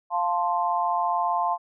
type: chord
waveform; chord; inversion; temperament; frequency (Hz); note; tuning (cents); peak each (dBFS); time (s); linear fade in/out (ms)
sine; F major; none; equal; 698.5 / 880 / 1046.5; F5 / A5 / C6; 0 / 0 / 0; -26; 0.1-1.58; 50
effects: none